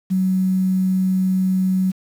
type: tone with quantisation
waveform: sine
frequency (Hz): 187.2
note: F#3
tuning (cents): +20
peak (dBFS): -15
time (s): 0.1-1.92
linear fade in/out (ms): 20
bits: 7
effects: none